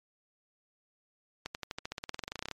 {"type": "accelerating click train", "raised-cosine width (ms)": 0.2, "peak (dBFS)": -19, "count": 21, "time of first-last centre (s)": [1.46, 2.513], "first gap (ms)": 89, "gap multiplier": 0.94, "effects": ["MP3 64 kbps"]}